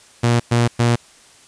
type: tone bursts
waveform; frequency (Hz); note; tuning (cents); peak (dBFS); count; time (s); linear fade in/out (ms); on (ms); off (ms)
sawtooth; 118.8; A#2; +33; -9; 3; 0.23-0.96; 10; 170; 110
effects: white hiss -48 dBFS RMS until 1.47 s + resampled to 22050 Hz